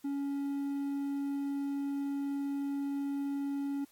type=tone; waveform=triangle; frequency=280.2 Hz; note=C#4; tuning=19 cents sharp; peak=-30 dBFS; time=0.04-3.85 s; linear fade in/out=10 ms; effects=white hiss -65 dBFS RMS until 3.91 s + AAC 64 kbps